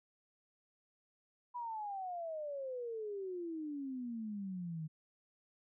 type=exponential sweep; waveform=sine; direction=down; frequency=987.8 to 153.3 Hz; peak=-39 dBFS; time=1.54-4.88 s; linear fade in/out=20 ms; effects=none